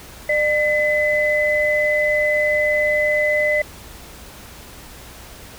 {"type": "tone pair together", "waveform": "sine", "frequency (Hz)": [600, 2018], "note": ["D5", "B6"], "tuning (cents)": [37, 37], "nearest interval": "octave + major sixth", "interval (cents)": 2100, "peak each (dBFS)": -18, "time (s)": [0.29, 3.62], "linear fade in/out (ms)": 5, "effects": ["added 60 Hz sine -45 dBFS peak until 5.58 s", "pink hiss -40 dBFS RMS until 5.58 s"]}